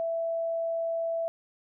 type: tone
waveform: sine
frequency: 663 Hz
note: E5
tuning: 10 cents sharp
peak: -27 dBFS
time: 0-1.28 s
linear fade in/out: 0 ms
effects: none